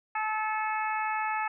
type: harmonic tone with a mistuned harmonic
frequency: 432.8 Hz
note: A4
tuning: 29 cents flat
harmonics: 2 / 3 / 4 / 5 / 6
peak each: -30 / -34 / -36 / -38 / -40 dBFS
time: 0.15-1.48 s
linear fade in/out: 5 ms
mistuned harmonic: 5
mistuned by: +17 cents
effects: none